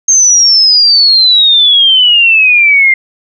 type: exponential sweep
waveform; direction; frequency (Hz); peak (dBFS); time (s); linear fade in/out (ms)
sine; down; 6420 to 2091; -3; 0.08-2.94; 5
effects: none